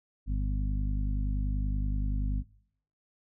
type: harmonic tone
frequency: 50.5 Hz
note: G#1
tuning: 48 cents flat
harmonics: 1 / 2 / 3 / 4 / 5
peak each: -27 / -36 / -40 / -43 / -41 dBFS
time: 0.26-2.44 s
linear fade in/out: 50 ms
effects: noise-tail reverb RT60 0.7 s tail -23 dB re dry